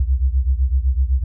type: beating tone pair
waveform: sine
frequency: 62.6 / 70.5 Hz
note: B1 / C#2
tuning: +24 / +30 cents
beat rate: 7.9 Hz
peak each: -16 / -19 dBFS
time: 0-1.24 s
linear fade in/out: 5 ms
effects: none